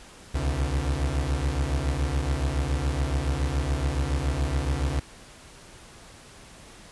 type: beating tone pair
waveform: 35% pulse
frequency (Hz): 65.41 / 72.51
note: C2 / D2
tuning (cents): 0 / -22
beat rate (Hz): 7.1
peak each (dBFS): -25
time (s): 0.34-5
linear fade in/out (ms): 10
effects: pink hiss -48 dBFS RMS until 6.91 s + resampled to 24000 Hz